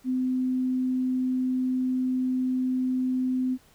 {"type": "tone", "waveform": "sine", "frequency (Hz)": 256, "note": "C4", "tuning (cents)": -38, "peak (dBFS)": -23, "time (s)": [0.04, 3.58], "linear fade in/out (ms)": 50, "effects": ["pink hiss -59 dBFS RMS until 3.74 s"]}